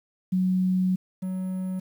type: tone pair in turn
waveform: sine / triangle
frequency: 185 / 186.29 Hz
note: F#3 / F#3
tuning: 0 / +12 cents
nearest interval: unison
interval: 12 cents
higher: second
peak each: -20 / -25 dBFS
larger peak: first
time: 0.32-0.96 / 1.22-1.8 s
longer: first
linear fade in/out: 10 ms
effects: 9-bit